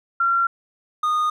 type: tone pair in turn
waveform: sine / triangle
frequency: 1371 / 1230.3 Hz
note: F6 / D#6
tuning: -32 / -20 cents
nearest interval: major second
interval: 188 cents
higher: first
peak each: -16 dBFS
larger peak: neither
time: 0.2-0.47 / 1.03-1.3 s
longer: neither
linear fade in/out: 5 ms
effects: none